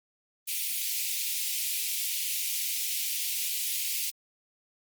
white high-pass noise, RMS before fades -31 dBFS, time 0.47-4.11 s, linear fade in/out 20 ms, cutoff 2200 Hz, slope 48 dB/octave, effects Opus 32 kbps

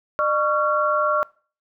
sine tone cluster, 604 / 1119 / 1372 Hz, D5 / C#6 / F6, +48 / +16 / -31 cents, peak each -22 dBFS, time 0.19-1.23 s, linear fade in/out 0 ms, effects noise-tail reverb RT60 0.4 s tail -23 dB re dry

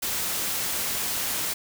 white noise, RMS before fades -28 dBFS, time 0.02-1.54 s, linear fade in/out 10 ms, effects none

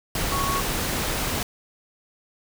sine tone in noise, 1108.7 Hz, C#6, in tune, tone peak -25 dBFS, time 0.32-0.6 s, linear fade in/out 2 ms, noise pink, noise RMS -26 dBFS, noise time 0.15-1.43 s, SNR -2 dB, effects none

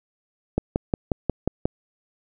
click train, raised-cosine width 2 ms, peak -7 dBFS, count 7, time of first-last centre 0.58-1.655 s, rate 5.58 Hz, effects none

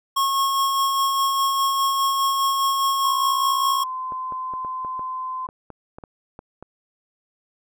square tone with tremolo, 1090 Hz, C#6, 29 cents flat, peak -18 dBFS, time 0.16-3.84 s, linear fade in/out 10 ms, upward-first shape sine, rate 4.9 Hz, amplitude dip 30%
sine tone, 1030 Hz, C6, 28 cents flat, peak -26 dBFS, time 3.04-5.47 s, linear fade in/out 10 ms
clicks, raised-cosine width 1 ms, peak -24 dBFS, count 12, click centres 4.122 / 4.323 / 4.537 / 4.648 / 4.848 / 4.994 / 5.489 / 5.703 / 5.985 / 6.038 / 6.391 / 6.626 s
effects none

